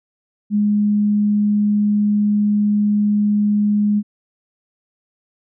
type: tone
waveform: sine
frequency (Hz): 207.7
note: G#3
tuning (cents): 0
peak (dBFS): -13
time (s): 0.5-4.03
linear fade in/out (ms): 50
effects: none